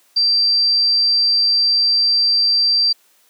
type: tone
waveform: sine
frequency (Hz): 4699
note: D8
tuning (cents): 0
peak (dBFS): -12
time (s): 0.16-2.93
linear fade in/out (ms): 10
effects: white hiss -56 dBFS RMS until 3.29 s + high-pass 300 Hz 12 dB/octave